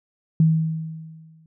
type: tone with exponential decay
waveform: sine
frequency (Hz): 160.1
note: D#3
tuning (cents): +50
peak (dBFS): -11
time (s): 0.4-1.46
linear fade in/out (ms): 2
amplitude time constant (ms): 230
effects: none